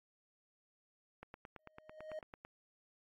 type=click train; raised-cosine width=0.5 ms; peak=-34 dBFS; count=12; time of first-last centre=1.23-2.45 s; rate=9.02 Hz
type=tone with exponential growth; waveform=triangle; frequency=622.3 Hz; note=D#5; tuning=in tune; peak=-38 dBFS; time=1.59-2.19 s; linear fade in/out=2 ms; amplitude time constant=130 ms
effects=AAC 48 kbps